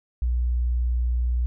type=tone; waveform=sine; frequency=60.5 Hz; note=B1; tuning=35 cents flat; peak=-20 dBFS; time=0.22-1.46 s; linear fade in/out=0 ms; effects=none